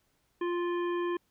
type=harmonic tone; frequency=349.1 Hz; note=F4; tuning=1 cent flat; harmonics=1 / 3 / 5 / 7 / 9; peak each=-29 / -37 / -43 / -50 / -51 dBFS; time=0.41-1.17 s; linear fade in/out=5 ms; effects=pink hiss -73 dBFS RMS until 1.3 s